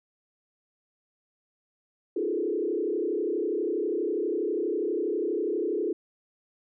sine tone with frequency modulation, 383.3 Hz, G4, 39 cents flat, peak -25 dBFS, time 2.16-5.93 s, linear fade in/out 5 ms, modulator 32.3 Hz, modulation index 2.1, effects none

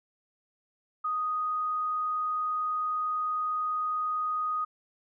sine tone, 1244.5 Hz, D#6, in tune, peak -27 dBFS, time 1.04-4.65 s, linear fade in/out 10 ms, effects none

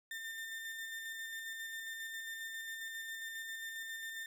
35% pulse tone with tremolo, 1803 Hz, A6, 42 cents sharp, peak -39 dBFS, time 0.11-4.26 s, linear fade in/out 2 ms, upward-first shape square, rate 7.4 Hz, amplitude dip 25%, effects none

